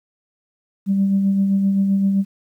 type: tone with tremolo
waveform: sine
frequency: 196 Hz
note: G3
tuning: in tune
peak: -12 dBFS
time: 0.86-2.25 s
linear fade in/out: 50 ms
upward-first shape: sine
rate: 7.7 Hz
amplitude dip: 35%
effects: tanh soft clip ceiling -9 dBFS + 9-bit